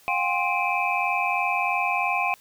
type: tone cluster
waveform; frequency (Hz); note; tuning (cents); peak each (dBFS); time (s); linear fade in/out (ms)
sine; 716 / 799 / 1053 / 2361 / 2550; F5 / G5 / C6 / D7 / D#7; +43 / +33 / +11 / +9 / +42; -28; 0.08-2.34; 0
effects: white hiss -55 dBFS RMS until 2.4 s